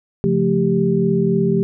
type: tone cluster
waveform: sine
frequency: 138.2 / 174.8 / 218.4 / 393.3 Hz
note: C#3 / F3 / A3 / G4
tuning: -5 / +2 / -13 / +6 cents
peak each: -23 / -18 / -20 / -18 dBFS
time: 0.24-1.63 s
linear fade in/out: 0 ms
effects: none